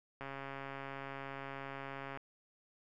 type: click train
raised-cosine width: 0.5 ms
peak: -29 dBFS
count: 270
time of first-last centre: 0.21-2.174 s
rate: 137 Hz
effects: none